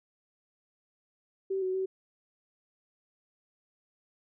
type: tone with pitch steps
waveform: sine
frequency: 385.2 / 373.1 / 379.5 Hz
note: G4 / F#4 / F#4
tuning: -30 / +14 / +44 cents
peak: -28 dBFS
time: 1.5-1.86 s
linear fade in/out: 10 ms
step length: 120 ms
effects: none